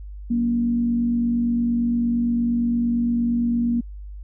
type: tone with frequency modulation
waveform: sine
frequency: 236.3 Hz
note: A#3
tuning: 24 cents sharp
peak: -18 dBFS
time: 0.3-3.81 s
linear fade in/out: 10 ms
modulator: 48.7 Hz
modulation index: 0.27
effects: added 50 Hz sine -33 dBFS peak until 4.23 s